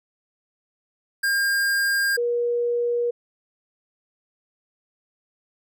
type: tone pair in turn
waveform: square / sine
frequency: 1608 / 478.1 Hz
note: G6 / A#4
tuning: +44 / +44 cents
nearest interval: octave + major sixth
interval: 2100 cents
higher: first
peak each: -20 / -20 dBFS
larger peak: neither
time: 1.23-2.17 / 2.17-3.11 s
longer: neither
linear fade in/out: 10 ms
effects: none